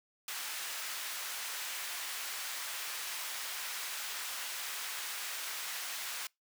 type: high-pass noise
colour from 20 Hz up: pink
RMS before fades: -40 dBFS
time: 0.28-6.27 s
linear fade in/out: 2 ms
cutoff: 1400 Hz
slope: 12 dB/octave
effects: noise-tail reverb RT60 0.2 s tail -26 dB re dry